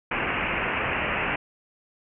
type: low-pass noise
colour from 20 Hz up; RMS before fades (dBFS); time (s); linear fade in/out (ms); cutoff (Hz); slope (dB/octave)
white; -27; 0.11-1.36; 5; 2800; 96
effects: none